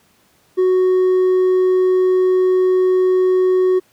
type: tone with hard clipping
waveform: sine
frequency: 370 Hz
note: F#4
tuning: in tune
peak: -12 dBFS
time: 0.57-3.8 s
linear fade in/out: 20 ms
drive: 2 dB
effects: pink hiss -56 dBFS RMS until 3.92 s + high-pass 100 Hz 12 dB/octave